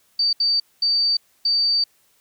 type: tone bursts at uneven times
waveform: sine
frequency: 4615 Hz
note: D8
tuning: 31 cents flat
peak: -16 dBFS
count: 4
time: 0.19-0.33 / 0.4-0.6 / 0.82-1.17 / 1.45-1.84 s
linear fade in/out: 5 ms
effects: white hiss -61 dBFS RMS until 2.2 s